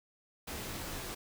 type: noise with comb filter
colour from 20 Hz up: pink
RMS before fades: -41 dBFS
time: 0.47-1.15 s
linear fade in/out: 10 ms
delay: 20 ms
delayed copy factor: -0.75
effects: none